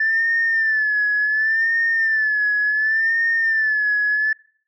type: tone with vibrato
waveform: sine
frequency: 1758 Hz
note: A6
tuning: 2 cents flat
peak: -15 dBFS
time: 0-4.33 s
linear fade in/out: 5 ms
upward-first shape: sine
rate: 0.69 Hz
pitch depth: 73 cents each way
effects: noise-tail reverb RT60 0.5 s tail -22 dB re dry + tanh soft clip ceiling -11 dBFS